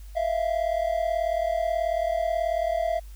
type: tone pair together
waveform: triangle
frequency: 647.6 / 686 Hz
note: E5 / F5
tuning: -31 / -31 cents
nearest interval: minor second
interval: 100 cents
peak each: -24 dBFS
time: 0.15-3 s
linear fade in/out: 20 ms
effects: added 50 Hz sine -39 dBFS peak until 3.15 s + white hiss -57 dBFS RMS until 3.15 s